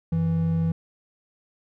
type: tone pair together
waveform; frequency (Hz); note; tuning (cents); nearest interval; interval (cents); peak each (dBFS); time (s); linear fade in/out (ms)
triangle; 92.5 / 164.48; F#2 / E3; 0 / -4; minor seventh; 996; -27 / -19; 0.12-0.72; 5
effects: none